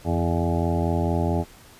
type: harmonic tone with a mistuned harmonic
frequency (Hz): 84.5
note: E2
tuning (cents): +43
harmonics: 1 / 2 / 3 / 4 / 5 / 7 / 8 / 9 / 10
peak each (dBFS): -24 / -27 / -29 / -30 / -31 / -32 / -33 / -34 / -34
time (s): 0.04-1.45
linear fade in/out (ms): 50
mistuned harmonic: 1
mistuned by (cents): +70
effects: pink hiss -49 dBFS RMS until 1.79 s + resampled to 32000 Hz